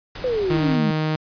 pink noise, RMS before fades -34 dBFS, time 0.15-0.76 s, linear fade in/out 5 ms
sine exponential sweep, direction down, 523.3 to 201 Hz, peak -19 dBFS, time 0.24-0.91 s, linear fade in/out 2 ms
sawtooth tone, 155.6 Hz, D#3, in tune, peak -16 dBFS, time 0.5-1.16 s, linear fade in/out 5 ms
effects resampled to 11025 Hz

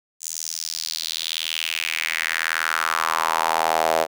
sawtooth tone with high-pass filter sweep, 80.9 Hz, E2, 32 cents flat, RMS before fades -24 dBFS, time 0.2-4.07 s, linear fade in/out 50 ms, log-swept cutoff 7100 to 600 Hz, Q 3.4, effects none

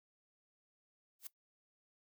blue noise with exponential growth, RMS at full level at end -40 dBFS, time 1.19-1.27 s, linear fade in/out 5 ms, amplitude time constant 17 ms, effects noise-tail reverb RT60 0.1 s tail -17 dB re dry

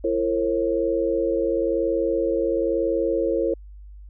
sine tone cluster, 337.9 / 458 / 539 Hz, E4 / A#4 / C#5, +43 / -31 / -49 cents, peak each -24 dBFS, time 0.04-3.54 s, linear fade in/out 5 ms, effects added 50 Hz sine -39 dBFS peak until 4.09 s

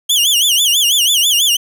sawtooth tone with vibrato, 3136 Hz, G7, in tune, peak -7 dBFS, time 0.09-1.57 s, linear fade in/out 10 ms, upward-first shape sine, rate 6.1 Hz, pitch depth 200 cents each way, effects none

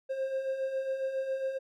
triangle beating tone pair, 526 / 533.3 Hz, C5 / C5, +9 / +33 cents, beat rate 7.3 Hz, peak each -37 / -29 dBFS, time 0.09-1.59 s, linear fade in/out 20 ms, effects none

